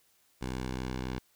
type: tone with low-pass filter sweep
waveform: 10% pulse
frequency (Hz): 63.7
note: C2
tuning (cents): -46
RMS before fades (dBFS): -36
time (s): 0.41-1.19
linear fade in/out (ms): 10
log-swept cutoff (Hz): 9400 to 5100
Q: 0.88
effects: white hiss -68 dBFS RMS until 1.35 s